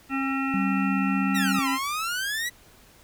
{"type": "harmonic tone", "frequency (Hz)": 269.8, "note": "C#4", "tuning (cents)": -47, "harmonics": [1, 3, 5, 7, 9, 10], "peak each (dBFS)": [-26, -35, -31, -36, -39, -34], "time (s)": [0.09, 1.79], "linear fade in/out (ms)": 50}
{"type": "tone", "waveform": "sine", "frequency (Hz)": 193.7, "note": "G3", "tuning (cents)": -20, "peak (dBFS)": -24, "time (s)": [0.54, 1.59], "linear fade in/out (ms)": 0}
{"type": "exponential two-way sweep", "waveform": "sawtooth", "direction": "down then up", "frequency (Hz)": [2000, 980, 1984], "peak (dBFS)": -23, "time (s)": [1.34, 2.5], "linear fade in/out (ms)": 20, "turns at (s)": 1.69}
{"effects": ["pink hiss -54 dBFS RMS until 3.03 s"]}